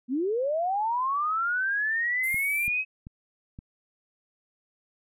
sine linear sweep, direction up, 231.4 to 2564 Hz, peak -24 dBFS, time 0.08-2.85 s, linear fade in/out 50 ms
pink band-pass noise, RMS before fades -40 dBFS, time 2.23-2.68 s, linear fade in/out 10 ms, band 10000 to 13000 Hz, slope 48 dB/octave
clicks, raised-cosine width 5 ms, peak -28 dBFS, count 4, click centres 2.344 / 2.68 / 3.069 / 3.589 s
effects none

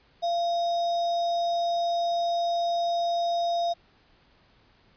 sine tone with sample-and-hold, 687 Hz, F5, 29 cents flat, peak -23 dBFS, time 0.22-3.74 s, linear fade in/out 20 ms, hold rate 4410 Hz, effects pink hiss -61 dBFS RMS until 4.96 s + resampled to 11025 Hz

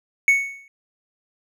triangle tone with exponential decay, 2217 Hz, C#7, in tune, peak -8 dBFS, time 0.28-0.68 s, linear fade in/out 1 ms, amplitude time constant 86 ms, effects none

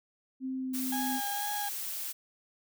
sine tone with pitch glide, 261.6 to 258 Hz, C4 to C4, 0 to -24 cents, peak -32 dBFS, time 0.4-1.21 s, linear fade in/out 50 ms, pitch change -24 cents, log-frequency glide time 0.56-0.76 s
blue noise, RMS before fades -37 dBFS, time 0.73-2.13 s, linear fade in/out 20 ms
35% pulse tone with vibrato, 820 Hz, G#5, 22 cents flat, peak -32 dBFS, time 0.92-1.69 s, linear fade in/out 5 ms, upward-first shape sine, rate 2.1 Hz, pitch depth 19 cents each way
effects none

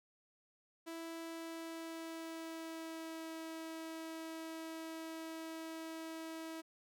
sawtooth tone with pitch glide, 329.6 to 323.6 Hz, E4 to E4, 0 to -32 cents, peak -40 dBFS, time 0.86-6.62 s, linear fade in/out 20 ms, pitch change -32 cents, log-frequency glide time 1.21-3.32 s, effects none

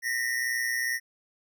square tone pair together, 1843.8 / 1966 Hz, A#6 / B6, -19 / -8 cents, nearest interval minor second, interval 111 cents, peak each -29 / -32 dBFS, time 0.02-1 s, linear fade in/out 50 ms, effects none

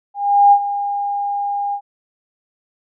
sine tone with ADSR envelope, 810 Hz, G#5, 43 cents flat, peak -5 dBFS, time 0.14-1.81 s, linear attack 380 ms, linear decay 67 ms, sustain -13 dB, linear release 73 ms, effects none

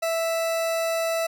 40% pulse tone, 659.3 Hz, E5, in tune, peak -22 dBFS, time 0.02-1.27 s, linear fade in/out 10 ms, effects none

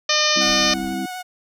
harmonic tone, 606 Hz, D#5, 46 cents flat, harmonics 1 / 2 / 3 / 4 / 5 / 6 / 7 / 8 / 9 / 10, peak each -25 / -25 / -25 / -25 / -25 / -25 / -25 / -25 / -25 / -25 dBFS, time 0.09-0.74 s, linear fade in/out 5 ms
sine chord, C major, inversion second, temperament equal, 196 / 261.6 / 329.6 Hz, G3 / C4 / E4, 0 / 0 / 0 cents, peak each -28 dBFS, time 0.36-1.06 s, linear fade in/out 5 ms
sawtooth tone with vibrato, 734 Hz, F#5, 14 cents flat, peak -25 dBFS, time 0.4-1.23 s, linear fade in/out 20 ms, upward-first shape triangle, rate 12 Hz, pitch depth 21 cents each way
brown noise, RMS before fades -39 dBFS, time 0.44-0.95 s, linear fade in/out 20 ms
effects none

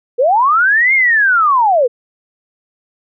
sine linear two-way sweep, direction up then down, 453.1 to 2171 to 453.1 Hz, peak -8 dBFS, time 0.18-1.88 s, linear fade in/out 20 ms, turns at 0.94 s, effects none

